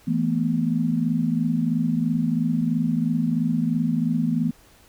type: chord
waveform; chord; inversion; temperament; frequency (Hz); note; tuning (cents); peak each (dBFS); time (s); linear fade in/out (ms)
sine; E suspended fourth; none; equal with one note detuned; 164.81 / 220 / 243; E3 / A3 / B3; 0 / 0 / -28; -24 / -25 / -23; 0.07-4.51; 10
effects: pink hiss -54 dBFS RMS until 4.88 s